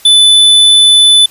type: tone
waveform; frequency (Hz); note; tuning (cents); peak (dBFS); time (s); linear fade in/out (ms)
square; 3499; A7; -10; -3; 0.05-1.26; 5
effects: white hiss -38 dBFS RMS until 1.3 s + resampled to 32000 Hz